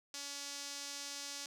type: tone with band-pass filter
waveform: sawtooth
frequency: 282.8 Hz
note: C#4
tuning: 35 cents sharp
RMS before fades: -45 dBFS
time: 0.14-1.46 s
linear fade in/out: 2 ms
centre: 5800 Hz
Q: 1.8
effects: none